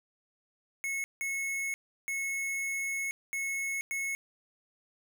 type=tone bursts at uneven times; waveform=square; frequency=2188 Hz; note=C#7; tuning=23 cents flat; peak=-32 dBFS; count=5; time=0.84-1.04 / 1.21-1.74 / 2.08-3.11 / 3.33-3.81 / 3.91-4.15 s; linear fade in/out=0 ms; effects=none